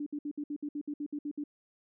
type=tone bursts; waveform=sine; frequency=293 Hz; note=D4; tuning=4 cents flat; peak=-33 dBFS; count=12; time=0-1.439 s; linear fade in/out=5 ms; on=64 ms; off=61 ms; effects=none